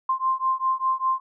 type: beating tone pair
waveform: sine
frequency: 1046.5 / 1051.5 Hz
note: C6 / C6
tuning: 0 / +8 cents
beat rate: 5 Hz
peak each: -24 dBFS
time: 0.09-1.2 s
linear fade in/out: 5 ms
effects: none